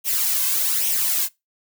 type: noise with flanger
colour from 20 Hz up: blue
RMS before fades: -21 dBFS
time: 0.04-1.29 s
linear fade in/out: 50 ms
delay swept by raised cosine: 0.33 to 1.93 ms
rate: 1.2 Hz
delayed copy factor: +0.6
effects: noise-tail reverb RT60 0.2 s tail -22 dB re dry